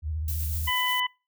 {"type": "tone with vibrato", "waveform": "sine", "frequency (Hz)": 77.78, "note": "D#2", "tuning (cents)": 0, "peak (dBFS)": -27, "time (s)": [0.02, 0.71], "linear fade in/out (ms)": 50, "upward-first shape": "sine", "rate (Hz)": 15, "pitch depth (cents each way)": 93}
{"type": "noise with tremolo", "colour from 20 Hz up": "violet", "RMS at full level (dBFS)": -34, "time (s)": [0.28, 1], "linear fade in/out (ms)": 2, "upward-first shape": "sine", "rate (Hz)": 8.4, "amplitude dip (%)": 30}
{"type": "harmonic tone", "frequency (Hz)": 999, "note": "B5", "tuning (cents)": 20, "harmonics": [1, 2, 3], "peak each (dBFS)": [-28, -28, -28], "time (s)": [0.67, 1.07], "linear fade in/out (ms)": 10}
{"effects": ["noise-tail reverb RT60 0.3 s tail -26 dB re dry"]}